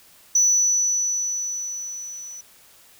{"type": "tone with level ramp", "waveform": "sine", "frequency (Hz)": 5950, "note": "F#8", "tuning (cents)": 9, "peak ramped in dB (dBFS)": [-12, -35], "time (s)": [0.35, 2.41], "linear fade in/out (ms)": 5, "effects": ["tanh soft clip ceiling -11 dBFS", "white hiss -52 dBFS RMS until 2.99 s"]}